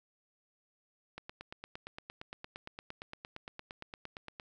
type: click train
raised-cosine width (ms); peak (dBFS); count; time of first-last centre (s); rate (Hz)
0.3; -27; 29; 1.18-4.398; 8.7
effects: none